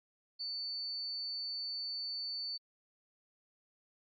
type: tone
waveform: sine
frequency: 4500 Hz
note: C#8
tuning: 25 cents sharp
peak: -37 dBFS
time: 0.39-2.58 s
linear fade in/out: 20 ms
effects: AAC 32 kbps